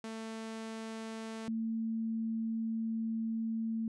sawtooth / sine tone pair in turn, 222.8 / 224.7 Hz, A3 / A3, +22 / +37 cents, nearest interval unison, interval 15 cents, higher second, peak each -36 / -32 dBFS, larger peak second, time 0.04-1.48 / 1.48-3.88 s, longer second, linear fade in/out 2 ms, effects resampled to 22050 Hz

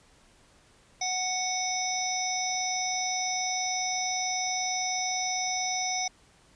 harmonic tone with a mistuned harmonic, 739 Hz, F#5, 2 cents flat, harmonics 1 / 3 / 5 / 7 / 8, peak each -32 / -35 / -40 / -34 / -32 dBFS, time 1.01-6.08 s, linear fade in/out 5 ms, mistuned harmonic 7, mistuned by +43 cents, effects pink hiss -60 dBFS RMS until 6.55 s + resampled to 22050 Hz

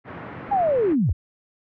pink band-pass noise, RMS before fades -37 dBFS, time 0.04-0.96 s, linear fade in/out 50 ms, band 100 to 2000 Hz, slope 24 dB/octave
clicks, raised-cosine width 2 ms, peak -27 dBFS, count 7, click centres 0.491 / 0.531 / 0.605 / 0.69 / 0.786 / 0.922 / 1.093 s
sine linear sweep, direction down, 830.6 to 58 Hz, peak -17 dBFS, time 0.51-1.13 s, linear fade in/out 10 ms
effects none

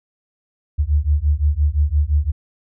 sine beating tone pair, 71.2 / 77 Hz, C#2 / D#2, +47 / -17 cents, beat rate 5.8 Hz, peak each -17 dBFS, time 0.78-2.32 s, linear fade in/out 20 ms, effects none

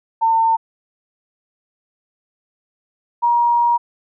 sine tone pair in turn, 903 / 948.9 Hz, A5 / A#5, +45 / +31 cents, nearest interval minor second, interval 86 cents, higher second, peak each -12 dBFS, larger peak neither, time 0.21-0.57 / 3.22-3.78 s, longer second, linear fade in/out 20 ms, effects none

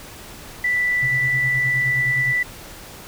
sine tone, 1975.5 Hz, B6, in tune, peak -17 dBFS, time 0.64-2.43 s, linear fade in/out 5 ms
sine tone with tremolo, 131.2 Hz, C3, 5 cents sharp, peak -23 dBFS, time 1.02-2.33 s, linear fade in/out 10 ms, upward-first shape sine, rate 9.6 Hz, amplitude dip 85%
effects pink hiss -39 dBFS RMS until 3.07 s

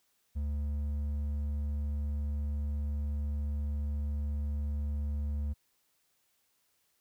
triangle tone with hard clipping, 72.9 Hz, D2, 12 cents flat, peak -32 dBFS, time 0.35-5.54 s, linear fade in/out 20 ms, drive 8 dB, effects white hiss -74 dBFS RMS until 7 s

